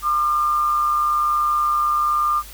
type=tone with amplitude modulation; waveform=sine; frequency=1200 Hz; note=D6; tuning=37 cents sharp; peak=-14 dBFS; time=0.02-2.43 s; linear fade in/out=50 ms; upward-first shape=sine; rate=141 Hz; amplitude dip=45%; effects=added 50 Hz sine -40 dBFS peak until 2.53 s + white hiss -41 dBFS RMS until 2.53 s